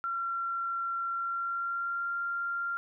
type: tone with pitch glide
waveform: sine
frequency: 1367 to 1387.7 Hz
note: F6 to F6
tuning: -37 to -11 cents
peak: -30 dBFS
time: 0.04-2.77 s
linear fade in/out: 0 ms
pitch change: +26 cents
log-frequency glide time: 1.08-2.14 s
effects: none